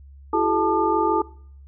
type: tone cluster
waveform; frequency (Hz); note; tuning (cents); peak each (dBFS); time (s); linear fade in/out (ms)
sine; 335.1 / 382.1 / 427.7 / 879 / 1205; E4 / G4 / A4 / A5 / D6; +29 / -44 / -49 / -2 / +44; -23 / -27 / -24 / -22 / -25; 0.33-1.22; 5
effects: noise-tail reverb RT60 0.6 s tail -22 dB re dry + added 69 Hz sine -42 dBFS peak until 1.67 s